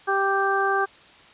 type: harmonic tone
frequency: 392 Hz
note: G4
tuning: in tune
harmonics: 1 / 2 / 3 / 4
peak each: -25 / -25 / -25 / -25 dBFS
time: 0.07-0.86 s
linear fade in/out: 20 ms
effects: white hiss -50 dBFS RMS until 1.33 s + resampled to 8000 Hz